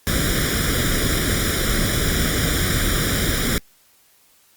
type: noise with comb filter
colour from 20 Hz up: pink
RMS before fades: -20 dBFS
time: 0.07-3.58 s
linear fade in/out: 0 ms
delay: 0.56 ms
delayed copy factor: +0.85
effects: white hiss -56 dBFS RMS until 4.56 s + Opus 48 kbps